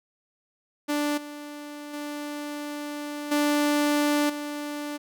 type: tone with level steps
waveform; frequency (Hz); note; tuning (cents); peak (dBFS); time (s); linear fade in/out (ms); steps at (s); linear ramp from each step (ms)
sawtooth; 293.7; D4; 0; -20 / -33 / -28 / -17 / -27; 0.88-4.98; 20; 1.17 / 1.93 / 3.31 / 4.29; 10
effects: none

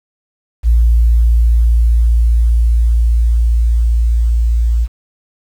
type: tone with level ramp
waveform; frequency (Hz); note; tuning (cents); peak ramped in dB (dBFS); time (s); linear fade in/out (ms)
sine; 57.5; A#1; -23; -5 to -9; 0.63-4.88; 50
effects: tanh soft clip ceiling -2 dBFS + 7-bit

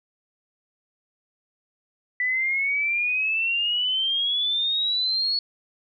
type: exponential sweep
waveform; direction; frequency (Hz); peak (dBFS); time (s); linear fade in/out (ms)
sine; up; 1974 to 4401; -21; 2.2-5.39; 2
effects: none

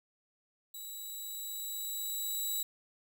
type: tone with level ramp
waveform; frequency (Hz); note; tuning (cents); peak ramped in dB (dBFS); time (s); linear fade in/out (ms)
5% pulse; 3908; B7; -19; -35 to -24; 0.74-2.63; 5
effects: none

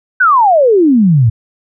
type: exponential sweep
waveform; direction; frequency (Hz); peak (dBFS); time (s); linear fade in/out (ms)
sine; down; 1555 to 105.5; -5; 0.2-1.3; 10
effects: none

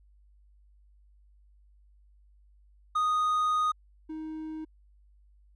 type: tone pair in turn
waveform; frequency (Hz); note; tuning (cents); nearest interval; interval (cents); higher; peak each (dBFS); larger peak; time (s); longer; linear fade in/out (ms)
triangle; 1241 / 313.9; D#6 / D#4; -5 / +15; 2 octaves; 2380; first; -22 / -33; first; 2.95-3.72 / 4.09-4.65; first; 10
effects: added 50 Hz sine -57 dBFS peak until 5.55 s + resampled to 24000 Hz

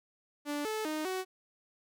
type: tone with pitch steps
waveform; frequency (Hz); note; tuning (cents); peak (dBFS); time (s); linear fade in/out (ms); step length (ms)
sawtooth; 292.2 / 434.2 / 308.8 / 373.9; D4 / A4 / D#4 / F#4; -9 / -23 / -13 / +18; -29; 0.45-1.25; 50; 200
effects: none

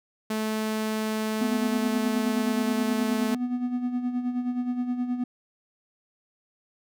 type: tone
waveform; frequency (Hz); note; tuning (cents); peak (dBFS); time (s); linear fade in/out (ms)
sawtooth; 217.5; A3; -20; -22; 0.3-3.35; 5
type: tone with tremolo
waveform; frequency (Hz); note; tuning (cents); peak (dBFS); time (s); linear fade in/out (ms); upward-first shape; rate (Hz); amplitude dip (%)
triangle; 246.9; B3; 0; -21; 1.41-5.24; 5; sine; 9.5; 60
effects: none

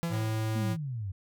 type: tone with exponential decay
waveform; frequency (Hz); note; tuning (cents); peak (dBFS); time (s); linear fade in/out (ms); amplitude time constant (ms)
45% pulse; 168.5; E3; +38; -27; 0.03-0.59; 0; 120
type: tone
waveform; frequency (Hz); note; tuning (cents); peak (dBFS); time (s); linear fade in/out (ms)
square; 110; A2; 0; -29; 0.09-0.77; 50
type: exponential sweep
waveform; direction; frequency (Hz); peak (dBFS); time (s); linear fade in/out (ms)
sine; down; 233.1 to 90.2; -32; 0.55-1.12; 10
effects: none

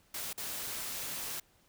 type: noise with dropouts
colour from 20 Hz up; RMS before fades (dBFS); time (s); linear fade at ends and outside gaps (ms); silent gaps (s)
white; -39; 0.14-1.4; 5; 0.331-0.377
effects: pink hiss -67 dBFS RMS until 1.68 s

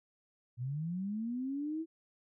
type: linear sweep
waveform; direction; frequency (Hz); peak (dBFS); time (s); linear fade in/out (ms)
sine; up; 116.54 to 330; -34; 0.57-1.86; 50
effects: none

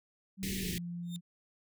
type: tone with pitch glide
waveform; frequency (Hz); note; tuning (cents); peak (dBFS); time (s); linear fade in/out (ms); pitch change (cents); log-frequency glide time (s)
sine; 192.2 to 173.22; G3 to F3; -34 to -14; -37; 0.37-1.21; 50; -180; 0.59-0.74
type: band-stop noise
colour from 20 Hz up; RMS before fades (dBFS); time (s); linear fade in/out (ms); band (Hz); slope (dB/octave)
pink; -38; 0.43-0.78; 0; 440 to 1800; 96
type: tone with exponential growth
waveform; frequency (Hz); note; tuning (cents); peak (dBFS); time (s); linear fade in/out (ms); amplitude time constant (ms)
sawtooth; 3639; A#7; -42; -37; 1.03-1.16; 0; 28
effects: none

